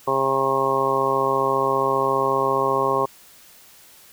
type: harmonic tone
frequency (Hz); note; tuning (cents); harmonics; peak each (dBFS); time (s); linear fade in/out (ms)
134.8; C#3; -48; 1 / 2 / 3 / 4 / 5 / 6 / 7 / 8; -34 / -33 / -24 / -25 / -30 / -29 / -26 / -22; 0.07-3.06; 10
effects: white hiss -49 dBFS RMS until 4.12 s